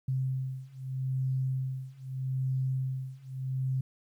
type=beating tone pair; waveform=sine; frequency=130.81 / 131.61 Hz; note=C3 / C3; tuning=0 / +11 cents; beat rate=0.8 Hz; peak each=-33 / -32 dBFS; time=0.08-3.81 s; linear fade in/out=5 ms; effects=11-bit